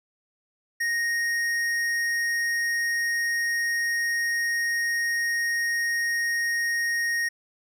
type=tone with tanh clipping; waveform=triangle; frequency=1864.7 Hz; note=A#6; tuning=in tune; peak=-25 dBFS; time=0.8-7.29 s; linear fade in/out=10 ms; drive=17 dB; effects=none